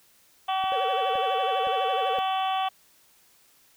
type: harmonic tone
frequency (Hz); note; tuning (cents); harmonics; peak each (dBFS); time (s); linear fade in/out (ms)
380.8; F#4; +50; 2 / 3 / 4 / 5 / 6 / 7 / 8 / 9; -25 / -31 / -43 / -45 / -45 / -39 / -37 / -38; 0.48-2.69; 10
type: click train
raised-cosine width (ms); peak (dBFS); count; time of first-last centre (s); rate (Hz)
2; -31; 4; 0.64-2.186; 1.94
type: tone with vibrato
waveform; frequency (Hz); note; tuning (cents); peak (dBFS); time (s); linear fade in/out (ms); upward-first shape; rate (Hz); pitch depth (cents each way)
triangle; 504; B4; +35; -27; 0.72-2.19; 0; sine; 12; 220
effects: white hiss -60 dBFS RMS until 3.76 s